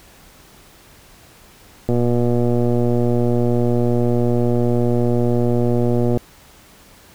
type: click train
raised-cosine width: 2 ms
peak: -6 dBFS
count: 515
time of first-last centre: 1.89-6.173 s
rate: 120 Hz
effects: pink hiss -47 dBFS RMS until 7.14 s